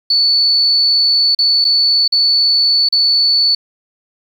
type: tone with dropouts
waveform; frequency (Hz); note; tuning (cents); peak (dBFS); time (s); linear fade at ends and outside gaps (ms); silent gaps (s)
sine; 4462; C#8; +11; -9; 0.1-3.55; 5; 1.35-1.388 / 1.644-1.649 / 2.079-2.122 / 2.889-2.924
effects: 7-bit